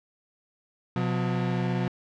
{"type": "tone pair together", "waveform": "35% pulse", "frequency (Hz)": [126.21, 180.2], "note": ["B2", "F#3"], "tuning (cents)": [38, -45], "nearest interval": "tritone", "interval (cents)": 617, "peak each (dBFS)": -26, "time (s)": [0.96, 1.88], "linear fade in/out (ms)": 2, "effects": ["low-pass 3000 Hz 12 dB/octave"]}